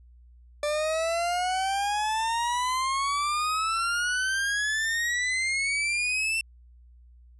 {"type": "exponential sweep", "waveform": "40% pulse", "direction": "up", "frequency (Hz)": [587.3, 2700], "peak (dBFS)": -24, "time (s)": [0.63, 6.41], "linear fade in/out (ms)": 2, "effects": ["added 60 Hz sine -50 dBFS peak until 7.39 s", "resampled to 24000 Hz"]}